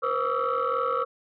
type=tone cluster; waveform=sine; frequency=481.1 / 524 / 1138 / 1277 / 1341 Hz; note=B4 / C5 / C#6 / D#6 / E6; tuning=-45 / +2 / +45 / +45 / +29 cents; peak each=-29 dBFS; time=0.02-1.05 s; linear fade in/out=20 ms; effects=tanh soft clip ceiling -17 dBFS